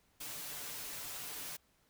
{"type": "noise with comb filter", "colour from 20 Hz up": "white", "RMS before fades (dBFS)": -44, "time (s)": [0.2, 1.57], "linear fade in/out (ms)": 10, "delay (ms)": 6.8, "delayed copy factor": 0.55, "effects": ["pink hiss -72 dBFS RMS until 1.89 s"]}